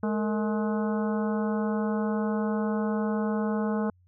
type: harmonic tone with a mistuned harmonic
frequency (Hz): 211.8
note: G#3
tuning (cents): +34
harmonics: 1 / 2 / 3 / 4 / 5 / 6 / 7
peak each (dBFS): -26 / -32 / -36 / -38 / -40 / -42 / -43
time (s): 0.03-3.9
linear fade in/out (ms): 2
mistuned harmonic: 2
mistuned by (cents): +120
effects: added 90 Hz sine -58 dBFS peak until 4.07 s